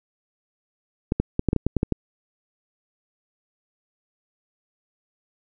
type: clicks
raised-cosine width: 3 ms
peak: -7 dBFS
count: 10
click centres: 1.121 / 1.2 / 1.394 / 1.487 / 1.531 / 1.563 / 1.666 / 1.767 / 1.831 / 1.923 s
effects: none